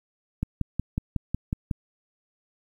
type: click train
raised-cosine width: 5 ms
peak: -13 dBFS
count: 8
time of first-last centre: 0.43-1.712 s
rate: 5.46 Hz
effects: 9-bit